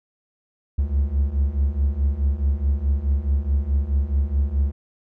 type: beating tone pair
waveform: triangle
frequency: 67.2 / 71.9 Hz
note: C2 / D2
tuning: +47 / -36 cents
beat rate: 4.7 Hz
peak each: -21 / -18 dBFS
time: 0.78-4.72 s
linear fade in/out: 10 ms
effects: none